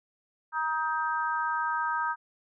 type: harmonic tone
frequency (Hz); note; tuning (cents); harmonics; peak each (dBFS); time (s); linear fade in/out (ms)
314.7; D#4; +20; 3 / 4 / 5; -30 / -31 / -32; 0.52-2.16; 50
effects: none